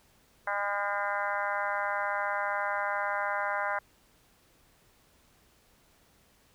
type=harmonic tone with a mistuned harmonic; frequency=202.9 Hz; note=G#3; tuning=40 cents flat; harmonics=3 / 4 / 5 / 6 / 7 / 8 / 9 / 10; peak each=-36 / -35 / -35 / -39 / -36 / -36 / -41 / -41 dBFS; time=0.47-3.79 s; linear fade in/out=5 ms; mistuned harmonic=8; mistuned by=-27 cents; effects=pink hiss -64 dBFS RMS until 6.54 s